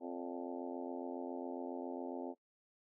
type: harmonic tone with a mistuned harmonic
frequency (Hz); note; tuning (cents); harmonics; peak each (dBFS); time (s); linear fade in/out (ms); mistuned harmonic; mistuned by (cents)
87.31; F2; 0; 3 / 4 / 5 / 6 / 7 / 8 / 9 / 10; -44 / -46 / -48 / -50 / -51 / -52 / -53 / -54; 0-2.35; 50; 6; +87
effects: noise-tail reverb RT60 0.1 s tail -20 dB re dry